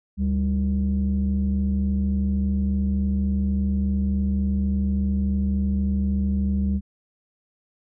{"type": "tone pair together", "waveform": "sine", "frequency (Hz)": [73.89, 197.4], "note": ["D2", "G3"], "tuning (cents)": [11, 12], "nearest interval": "octave + perfect fourth", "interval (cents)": 1701, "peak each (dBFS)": -21, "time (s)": [0.17, 6.81], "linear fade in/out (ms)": 50, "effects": ["tanh soft clip ceiling -15 dBFS"]}